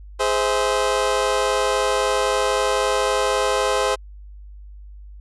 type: chord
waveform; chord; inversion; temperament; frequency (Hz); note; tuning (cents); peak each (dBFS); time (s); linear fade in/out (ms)
25% pulse; Ab augmented; none; just; 415.3 / 519.1 / 648.9; Ab4 / C5 / E5; 0 / -14 / -27; -19 / -17 / -22; 0.19-3.96; 20
effects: added 50 Hz sine -37 dBFS peak until 5.2 s + resampled to 24000 Hz

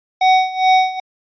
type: tone with tremolo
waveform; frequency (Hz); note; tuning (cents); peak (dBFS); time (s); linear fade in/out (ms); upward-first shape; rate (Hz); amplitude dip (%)
square; 750; F#5; +23; -9; 0.21-1; 5; sine; 2.4; 85
effects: resampled to 11025 Hz

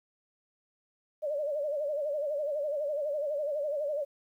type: tone with vibrato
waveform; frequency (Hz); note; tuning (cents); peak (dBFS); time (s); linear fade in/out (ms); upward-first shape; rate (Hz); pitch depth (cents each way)
sine; 587.3; D5; 0; -29; 1.22-4.05; 20; sine; 12; 94
effects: 11-bit

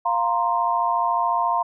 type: chord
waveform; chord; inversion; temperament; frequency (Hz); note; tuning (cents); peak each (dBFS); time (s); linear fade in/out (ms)
sine; F suspended fourth; none; equal; 698.5 / 932.3 / 1046.5; F5 / Bb5 / C6; 0 / 0 / 0; -24 / -22 / -23; 0.05-1.63; 10
effects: none

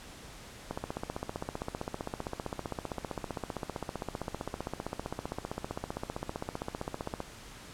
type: click train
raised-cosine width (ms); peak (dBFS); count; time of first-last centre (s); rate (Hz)
1; -20; 101; 0.71-7.204; 15.4
effects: pink hiss -49 dBFS RMS until 7.73 s + low-pass 10000 Hz 12 dB/octave

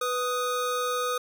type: tone pair together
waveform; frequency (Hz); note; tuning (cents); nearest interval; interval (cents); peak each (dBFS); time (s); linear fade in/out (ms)
square; 494.9 / 1247.1; B4 / D#6; +4 / +4; octave + major third; 1600; -30 / -29; 0.01-1.18; 5
effects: none

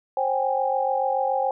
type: tone cluster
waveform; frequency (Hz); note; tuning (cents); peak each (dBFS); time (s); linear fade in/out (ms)
sine; 531 / 775 / 822; C5 / G5 / G#5; +25 / -20 / -18; -25; 0.17-1.51; 2
effects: none

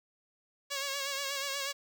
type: tone with vibrato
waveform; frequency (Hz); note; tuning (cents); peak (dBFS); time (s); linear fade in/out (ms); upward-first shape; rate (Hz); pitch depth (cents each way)
5% pulse; 554.4; C#5; 0; -22; 0.7-1.73; 20; sine; 8.3; 44
effects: none

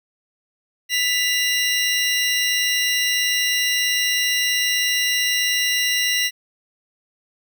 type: tone pair together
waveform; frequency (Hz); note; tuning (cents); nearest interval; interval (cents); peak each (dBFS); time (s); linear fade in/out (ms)
25% pulse; 1983.1 / 2800; B6 / F7; +7 / +4; tritone; 597; -17; 0.89-6.31; 50
effects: none

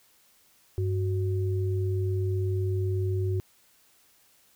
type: tone pair together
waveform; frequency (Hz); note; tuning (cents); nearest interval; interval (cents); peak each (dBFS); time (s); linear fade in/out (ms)
sine; 98 / 370; G2 / F#4; 0 / 0; octave + major seventh; 2300; -25 / -32; 0.78-3.4; 0
effects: white hiss -62 dBFS RMS until 4.55 s

